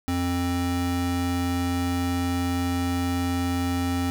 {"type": "tone pair together", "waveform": "square", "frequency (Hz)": [88.1, 264.3], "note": ["F2", "C4"], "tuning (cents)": [16, 18], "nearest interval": "octave + perfect fifth", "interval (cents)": 1902, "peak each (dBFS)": -28, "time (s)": [0.08, 4.1], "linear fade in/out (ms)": 0, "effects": []}